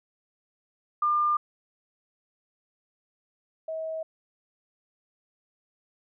sine tone pair in turn, 1200 / 640.5 Hz, D6 / E5, +37 / -50 cents, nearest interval major seventh, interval 1087 cents, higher first, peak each -21 / -30 dBFS, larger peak first, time 1.02-1.37 / 3.68-4.03 s, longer neither, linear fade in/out 5 ms, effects none

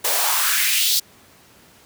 white noise with high-pass filter sweep, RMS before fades -19 dBFS, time 0.04-1 s, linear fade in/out 10 ms, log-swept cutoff 490 to 4600 Hz, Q 2.6, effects pink hiss -50 dBFS RMS until 1.85 s + high-pass 100 Hz 12 dB/octave

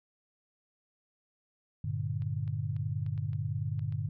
sine chord, G minor, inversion none, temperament equal, 98 / 116.54 / 146.83 Hz, G2 / Bb2 / D3, 0 / 0 / 0 cents, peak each -35 dBFS, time 1.84-4.09 s, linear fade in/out 5 ms
clicks, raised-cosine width 0.3 ms, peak -40 dBFS, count 8, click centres 2.221 / 2.478 / 2.765 / 3.064 / 3.178 / 3.332 / 3.793 / 3.924 s
effects none

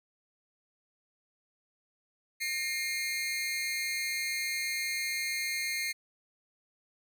sawtooth tone with amplitude modulation, 2127 Hz, C7, 28 cents sharp, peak -24 dBFS, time 2.4-5.93 s, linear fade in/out 20 ms, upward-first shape sine, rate 292 Hz, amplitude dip 80%, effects none

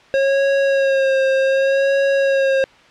square tone with vibrato, 542 Hz, C#5, 39 cents flat, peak -14 dBFS, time 0.14-2.64 s, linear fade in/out 0 ms, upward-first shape sine, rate 0.66 Hz, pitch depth 28 cents each way, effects white hiss -47 dBFS RMS until 2.9 s + low-pass 3000 Hz 12 dB/octave

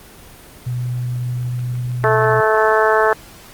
sine tone, 123.47 Hz, B2, in tune, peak -19 dBFS, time 0.66-2.41 s, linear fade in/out 10 ms
click train, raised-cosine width 0.3 ms, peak -26 dBFS, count 8, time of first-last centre 1.43-2.566 s, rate 6.16 Hz
harmonic tone, 218 Hz, A3, 16 cents flat, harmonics 2 / 3 / 4 / 5 / 6 / 7 / 8, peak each -16 / -18 / -19 / -20 / -21 / -21 / -22 dBFS, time 2.04-3.13 s, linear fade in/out 0 ms
effects pink hiss -41 dBFS RMS until 3.53 s + Opus 24 kbps

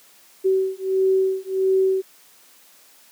sine beating tone pair, 380 / 381.5 Hz, F#4 / G4, +46 / -47 cents, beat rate 1.5 Hz, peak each -20 dBFS, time 0.44-2.02 s, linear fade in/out 20 ms, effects white hiss -52 dBFS RMS until 3.11 s + high-pass 200 Hz 12 dB/octave

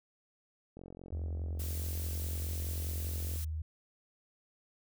click train, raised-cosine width 2 ms, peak -35 dBFS, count 117, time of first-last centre 0.77-3.359 s, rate 44.8 Hz
sine tone, 78.6 Hz, D#2, 18 cents sharp, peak -34 dBFS, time 1.12-3.62 s, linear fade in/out 5 ms
blue noise, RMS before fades -44 dBFS, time 1.59-3.45 s, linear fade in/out 10 ms
effects none

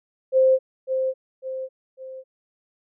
sine tone with echo, 523.3 Hz, C5, in tune, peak -13 dBFS, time 0.32-0.59 s, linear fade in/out 50 ms, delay 550 ms, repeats 3, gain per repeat -7 dB, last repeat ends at 2.24 s, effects none

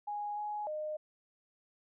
sine tone with pitch steps, 828 / 837 / 612 Hz, G#5 / G#5 / D#5, -5 / +13 / -29 cents, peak -35 dBFS, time 0.07-0.97 s, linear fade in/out 10 ms, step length 300 ms, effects none

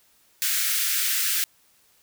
white high-pass noise, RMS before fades -24 dBFS, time 0.42-1.44 s, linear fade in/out 0 ms, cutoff 1400 Hz, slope 48 dB/octave, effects white hiss -61 dBFS RMS until 2.02 s

